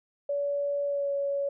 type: tone with pitch glide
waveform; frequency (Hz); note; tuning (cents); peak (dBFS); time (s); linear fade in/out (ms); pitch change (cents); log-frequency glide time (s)
sine; 570 to 561.5; C#5 to C#5; +48 to +22; -26; 0.29-1.49; 5; -26; 0.86-1.1
effects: none